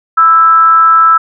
sine tone with frequency modulation, 1318.5 Hz, E6, in tune, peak -3 dBFS, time 0.17-1.18 s, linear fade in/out 10 ms, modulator 310 Hz, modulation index 0.28, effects none

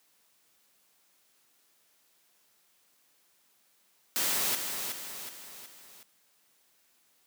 white noise with echo, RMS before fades -29 dBFS, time 4.16-4.55 s, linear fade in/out 0 ms, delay 370 ms, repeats 4, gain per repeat -6 dB, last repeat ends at 6.03 s, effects white hiss -68 dBFS RMS until 7.26 s + high-pass 150 Hz 12 dB/octave

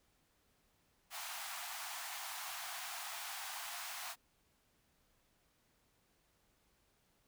pink high-pass noise, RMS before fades -45 dBFS, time 1.1-4.16 s, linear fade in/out 50 ms, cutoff 680 Hz, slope 96 dB/octave, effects pink hiss -75 dBFS RMS until 7.27 s

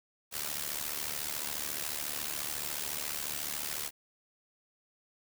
white noise with amplitude modulation, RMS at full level -33 dBFS, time 0.31-3.91 s, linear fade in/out 50 ms, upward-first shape sine, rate 74.1 Hz, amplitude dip 80%, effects none

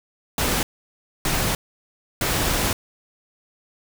pink noise bursts at uneven times, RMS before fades -22 dBFS, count 3, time 0.38-0.63 / 1.25-1.55 / 2.21-2.73 s, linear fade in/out 2 ms, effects none

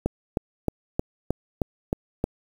click train, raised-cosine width 2 ms, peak -9 dBFS, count 8, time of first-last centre 0.06-2.241 s, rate 3.21 Hz, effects 7-bit

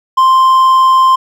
triangle tone, 1046.5 Hz, C6, in tune, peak -3 dBFS, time 0.17-1.16 s, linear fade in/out 10 ms, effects none

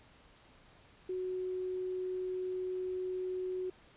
sine tone, 369.1 Hz, F#4, 4 cents flat, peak -34 dBFS, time 1.09-3.7 s, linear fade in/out 5 ms, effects pink hiss -61 dBFS RMS until 3.96 s + resampled to 8000 Hz

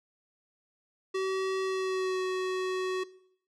square tone with pitch glide, 380.8 to 372.3 Hz, F#4 to F#4, +50 to +11 cents, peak -29 dBFS, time 1.14-3.04 s, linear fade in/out 10 ms, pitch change -39 cents, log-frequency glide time 1.62-2.2 s, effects noise-tail reverb RT60 0.7 s tail -20 dB re dry + low-pass 6000 Hz 12 dB/octave

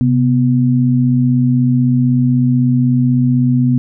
sine tone pair together, 130.81 / 246.9 Hz, C3 / B3, 0 / 0 cents, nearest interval major seventh, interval 1100 cents, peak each -12 dBFS, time 0.01-3.78 s, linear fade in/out 0 ms, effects none

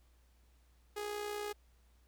sawtooth tone with amplitude modulation, 415.3 Hz, G#4, in tune, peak -32 dBFS, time 0.96-1.53 s, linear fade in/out 10 ms, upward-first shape sine, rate 60.1 Hz, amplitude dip 50%, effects added 60 Hz sine -64 dBFS peak until 2.07 s + pink hiss -74 dBFS RMS until 2.07 s

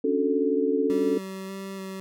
sine chord, D major seventh, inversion third, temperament just, 275.3 / 293.7 / 367.1 / 440.5 Hz, C#4 / D4 / F#4 / A4, -12 / 0 / -14 / +2 cents, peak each -26 / -29 / -29 / -24 dBFS, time 0.04-1.18 s, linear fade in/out 5 ms
25% pulse tone with vibrato, 192.6 Hz, G3, 30 cents flat, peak -30 dBFS, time 0.9-2 s, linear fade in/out 0 ms, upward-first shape square, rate 1.7 Hz, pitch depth 12 cents each way
effects none

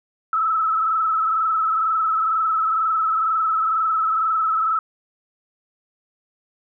sine tone with frequency modulation, 1302 Hz, E6, 22 cents flat, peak -17 dBFS, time 0.33-4.79 s, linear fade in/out 2 ms, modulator 22.1 Hz, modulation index 1.7, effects none

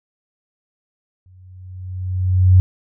sine tone with exponential growth, 92.2 Hz, F#2, 6 cents flat, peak -5 dBFS, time 1.26-2.6 s, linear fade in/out 0 ms, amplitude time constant 290 ms, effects none

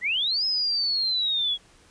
sine linear two-way sweep, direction up then down, 1864.7 to 5160 to 3308 Hz, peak -22 dBFS, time 0.01-1.58 s, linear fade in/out 50 ms, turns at 0.45 s, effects pink hiss -56 dBFS RMS until 1.9 s + resampled to 22050 Hz

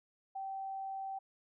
sine tone, 775 Hz, G5, 20 cents flat, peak -38 dBFS, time 0.35-1.19 s, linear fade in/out 10 ms, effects none

